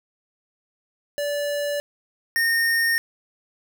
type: tone pair in turn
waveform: square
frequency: 580 / 1838.1 Hz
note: D5 / A#6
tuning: -22 / -25 cents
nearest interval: octave + minor sixth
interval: 1997 cents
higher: second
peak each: -24 / -19 dBFS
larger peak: second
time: 1.18-1.8 / 2.36-2.98 s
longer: neither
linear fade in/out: 0 ms
effects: none